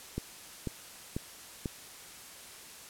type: click train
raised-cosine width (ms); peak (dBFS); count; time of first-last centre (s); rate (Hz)
3; -20; 4; 0.18-1.658; 2.03
effects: white hiss -49 dBFS RMS until 2.89 s + low-pass 12000 Hz 12 dB/octave